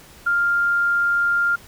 sine tone, 1399 Hz, F6, 3 cents sharp, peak -16 dBFS, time 0.26-1.56 s, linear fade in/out 10 ms, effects pink hiss -46 dBFS RMS until 1.67 s

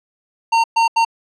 square tone bursts at uneven times, 914 Hz, A#5, 34 cents flat, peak -12 dBFS, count 3, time 0.52-0.64 / 0.76-0.88 / 0.96-1.05 s, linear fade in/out 10 ms, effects low-pass 5000 Hz 12 dB/octave

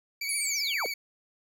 25% pulse tone with vibrato, 2276 Hz, C#7, 45 cents sharp, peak -27 dBFS, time 0.21-0.94 s, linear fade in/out 5 ms, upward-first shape triangle, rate 15 Hz, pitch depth 56 cents each way
sine linear sweep, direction down, 11000 to 371.2 Hz, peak -29 dBFS, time 0.29-0.86 s, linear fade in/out 0 ms
effects none

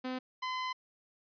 sawtooth tone pair in turn, 255.9 / 1021.8 Hz, C4 / C6, -38 / -41 cents, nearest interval 2 octaves, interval 2397 cents, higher second, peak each -31 / -30 dBFS, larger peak second, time 0.04-0.19 / 0.42-0.73 s, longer second, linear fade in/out 10 ms, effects resampled to 11025 Hz

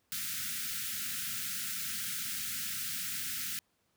white band-stop noise, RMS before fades -37 dBFS, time 0.12-3.59 s, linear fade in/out 0 ms, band 260 to 1300 Hz, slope 96 dB/octave, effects pink hiss -75 dBFS RMS until 3.96 s + high-pass 80 Hz 12 dB/octave

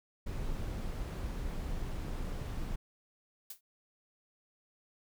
brown noise, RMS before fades -37 dBFS, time 0.26-2.76 s, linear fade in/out 10 ms
blue noise with exponential decay, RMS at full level -39 dBFS, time 3.5-3.61 s, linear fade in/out 5 ms, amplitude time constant 23 ms
effects none

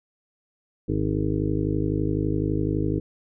harmonic tone, 51.91 Hz, G#1, in tune, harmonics 1 / 2 / 3 / 5 / 6 / 7 / 8 / 9, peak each -31 / -28 / -29 / -31 / -27 / -36 / -31 / -35 dBFS, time 0.88-3 s, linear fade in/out 10 ms, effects none

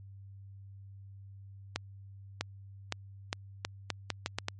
accelerating click train, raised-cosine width 0.2 ms, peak -14 dBFS, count 10, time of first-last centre 1.76-4.484 s, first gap 650 ms, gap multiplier 0.79, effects added 98 Hz sine -47 dBFS peak until 4.59 s + MP3 48 kbps

